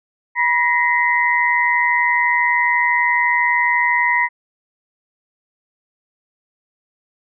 sine tone cluster, 971 / 1883 / 2043 Hz, B5 / A#6 / C7, -30 / +17 / -42 cents, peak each -18 dBFS, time 0.35-4.29 s, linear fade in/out 50 ms, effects none

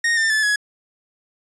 45% pulse tone with pitch steps, 1858 / 1796.8 / 1737.6 / 1680.3 Hz, A#6 / A6 / A6 / G#6, -6 / +36 / -22 / +20 cents, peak -16 dBFS, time 0.04-0.56 s, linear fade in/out 5 ms, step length 130 ms, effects resampled to 22050 Hz

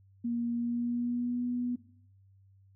sine tone with pitch glide, 236.3 to 244.8 Hz, A#3 to B3, +24 to -15 cents, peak -29 dBFS, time 0.24-1.76 s, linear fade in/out 10 ms, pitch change +61 cents, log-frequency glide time 0.53-1.45 s, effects noise-tail reverb RT60 0.6 s tail -17 dB re dry + added 97 Hz sine -58 dBFS peak until 2.75 s

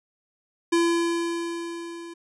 square tone with level ramp, 338.7 Hz, E4, 47 cents sharp, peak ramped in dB -18 to -38 dBFS, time 0.72-2.14 s, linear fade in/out 10 ms, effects resampled to 24000 Hz

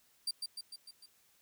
35% pulse tone with echo, 4699 Hz, D8, in tune, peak -31 dBFS, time 0.27-0.31 s, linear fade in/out 5 ms, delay 150 ms, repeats 5, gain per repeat -4 dB, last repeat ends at 1.06 s, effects white hiss -69 dBFS RMS until 1.41 s

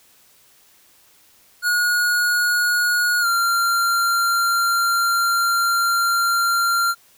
square tone with pitch glide, 1446 to 1382.3 Hz, F#6 to F6, -40 to -18 cents, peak -17 dBFS, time 1.62-6.95 s, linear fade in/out 50 ms, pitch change -78 cents, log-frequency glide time 3.21-3.26 s, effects white hiss -54 dBFS RMS until 7.17 s

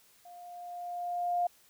sine tone with level ramp, 705 Hz, F5, 16 cents sharp, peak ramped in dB -48 to -25 dBFS, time 0.25-1.47 s, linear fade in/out 5 ms, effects white hiss -63 dBFS RMS until 1.69 s

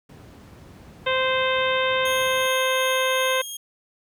brown noise, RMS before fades -40 dBFS, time 0.09-2.47 s, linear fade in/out 5 ms
harmonic tone, 520 Hz, C5, 11 cents flat, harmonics 1 / 2 / 3 / 4 / 5 / 6 / 7, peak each -23 / -26 / -28 / -29 / -30 / -31 / -31 dBFS, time 1.06-3.42 s, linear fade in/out 10 ms
15% pulse tone with tremolo, 3250 Hz, G#7, 38 cents flat, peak -23 dBFS, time 2.05-3.57 s, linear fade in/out 5 ms, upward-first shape sine, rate 2.7 Hz, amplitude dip 25%
effects high-pass 100 Hz 12 dB/octave

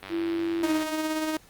click train, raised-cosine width 0.3 ms, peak -22 dBFS, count 78, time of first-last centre 0.03-0.829 s, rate 96.4 Hz
sine tone with pitch glide, 334.5 to 310.3 Hz, E4 to D#4, +25 to -5 cents, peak -25 dBFS, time 0.09-0.94 s, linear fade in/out 50 ms, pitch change -130 cents, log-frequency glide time 0.65-0.73 s
sawtooth tone with tremolo, 312.6 Hz, D#4, 8 cents sharp, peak -21 dBFS, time 0.63-1.37 s, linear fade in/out 2 ms, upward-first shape sine, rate 17 Hz, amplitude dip 35%
effects pink hiss -55 dBFS RMS until 1.49 s + Opus 32 kbps

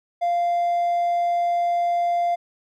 triangle tone, 695 Hz, F5, 9 cents flat, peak -16 dBFS, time 0.21-2.36 s, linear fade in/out 20 ms, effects tanh soft clip ceiling -13 dBFS

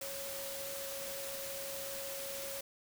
sine tone in noise, 550 Hz, C#5, 14 cents flat, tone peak -44 dBFS, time 0.01-2.61 s, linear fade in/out 5 ms, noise white, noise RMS -43 dBFS, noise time 0.01-2.61 s, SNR -4 dB, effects none

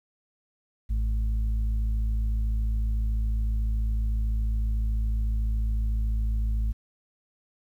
harmonic tone, 53.9 Hz, A1, 35 cents flat, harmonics 1 / 2 / 4, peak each -23 / -37 / -43 dBFS, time 0.89-6.73 s, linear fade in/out 20 ms, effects 10-bit

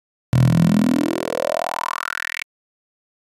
10% pulse tone with high-pass filter sweep, 41.2 Hz, E1, in tune, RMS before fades -19 dBFS, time 0.33-2.44 s, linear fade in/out 0 ms, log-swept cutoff 110 to 2300 Hz, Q 5.8, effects resampled to 32000 Hz

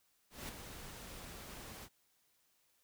pink noise with ADSR envelope, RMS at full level -43 dBFS, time 0.3-1.89 s, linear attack 190 ms, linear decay 5 ms, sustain -7 dB, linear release 52 ms, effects white hiss -75 dBFS RMS until 2.83 s

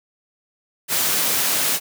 white high-pass noise, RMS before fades -20 dBFS, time 0.88-1.8 s, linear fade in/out 50 ms, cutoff 140 Hz, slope 12 dB/octave, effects none

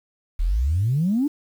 sine exponential sweep, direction up, 36.21 to 307.2 Hz, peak -17 dBFS, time 0.39-1.28 s, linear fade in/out 10 ms, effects tanh soft clip ceiling -13 dBFS + 8-bit

